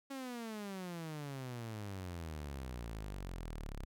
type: exponential sweep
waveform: sawtooth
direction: down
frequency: 277.2 to 32.7 Hz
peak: -38 dBFS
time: 0.1-3.85 s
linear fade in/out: 10 ms
effects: none